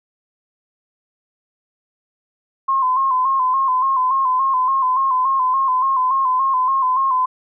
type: tone with vibrato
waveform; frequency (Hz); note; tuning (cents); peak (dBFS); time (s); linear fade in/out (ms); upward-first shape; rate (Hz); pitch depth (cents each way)
sine; 1046.5; C6; 0; -14; 2.68-7.26; 10; square; 3.5; 48
effects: none